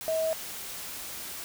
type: tone in noise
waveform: sine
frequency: 641 Hz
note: E5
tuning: 49 cents flat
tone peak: -25 dBFS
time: 0.08-0.33 s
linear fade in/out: 0 ms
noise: white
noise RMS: -39 dBFS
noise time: 0.01-1.44 s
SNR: +11 dB
effects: none